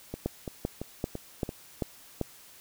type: two click trains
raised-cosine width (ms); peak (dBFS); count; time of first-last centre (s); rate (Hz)
2; -15 / -21; 6 / 5; 0.26-2.213 / 0.14-1.491; 2.56 / 2.96
effects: white hiss -53 dBFS RMS until 2.6 s